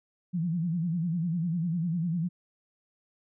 sine tone with vibrato, 169.2 Hz, E3, 45 cents sharp, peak -26 dBFS, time 0.33-2.29 s, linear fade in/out 20 ms, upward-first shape sine, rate 10 Hz, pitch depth 120 cents each way, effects none

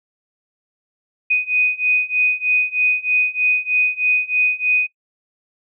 sine beating tone pair, 2491 / 2494.2 Hz, D#7 / D#7, +1 / +4 cents, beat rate 3.2 Hz, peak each -19 / -18 dBFS, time 1.3-4.87 s, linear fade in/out 10 ms, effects noise-tail reverb RT60 0.1 s tail -20 dB re dry

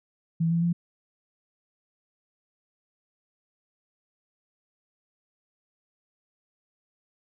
sine tone with pitch steps, 164.81 / 168.18 / 171.61 Hz, E3 / E3 / F3, 0 / +35 / -30 cents, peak -21 dBFS, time 0.4-0.73 s, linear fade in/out 10 ms, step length 110 ms, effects none

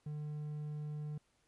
triangle tone, 150 Hz, D3, 37 cents sharp, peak -37 dBFS, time 0.06-1.18 s, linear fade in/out 5 ms, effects pink hiss -75 dBFS RMS until 1.47 s + resampled to 24000 Hz

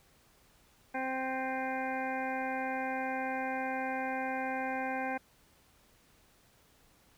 harmonic tone with a mistuned harmonic, 261.6 Hz, C4, in tune, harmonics 1 / 2 / 3 / 4 / 6 / 7 / 8 / 9, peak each -39 / -40 / -36 / -46 / -40 / -50 / -44 / -46 dBFS, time 0.94-5.18 s, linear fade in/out 10 ms, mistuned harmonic 9, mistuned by +53 cents, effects pink hiss -65 dBFS RMS until 7.17 s

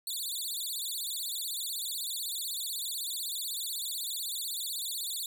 15% pulse tone with vibrato, 3951 Hz, B7, in tune, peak -27 dBFS, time 0.07-5.26 s, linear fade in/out 2 ms, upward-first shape sine, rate 16 Hz, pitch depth 250 cents each way, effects none

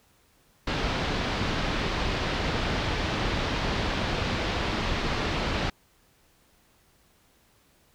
pink low-pass noise, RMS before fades -28 dBFS, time 0.67-5.7 s, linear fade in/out 5 ms, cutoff 4500 Hz, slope 24 dB/octave, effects pink hiss -63 dBFS RMS until 7.94 s

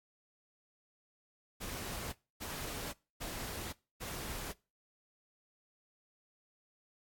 pink noise bursts, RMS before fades -42 dBFS, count 4, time 1.6-4.53 s, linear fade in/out 20 ms, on 530 ms, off 270 ms, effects noise-tail reverb RT60 0.3 s tail -22 dB re dry + AAC 64 kbps

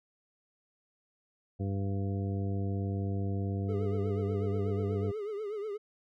harmonic tone, 98.5 Hz, G2, 9 cents sharp, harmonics 1 / 2 / 3 / 4 / 5 / 7, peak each -31 / -37 / -41 / -43 / -45 / -48 dBFS, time 1.59-5.12 s, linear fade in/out 20 ms
triangle tone with vibrato, 418.4 Hz, G#4, 13 cents sharp, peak -32 dBFS, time 3.68-5.78 s, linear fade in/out 20 ms, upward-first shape triangle, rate 8.2 Hz, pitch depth 110 cents each way
effects none

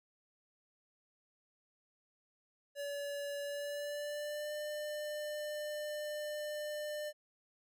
square tone with pitch glide, 571 to 599 Hz, D5 to D5, -49 to +34 cents, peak -39 dBFS, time 2.75-7.13 s, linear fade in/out 50 ms, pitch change +83 cents, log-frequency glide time 3.42-4.54 s, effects none

